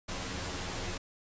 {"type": "noise with comb filter", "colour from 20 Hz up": "pink", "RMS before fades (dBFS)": -37, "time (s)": [0.08, 0.98], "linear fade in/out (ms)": 10, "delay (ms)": 11, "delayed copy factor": 0.75, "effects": ["resampled to 16000 Hz"]}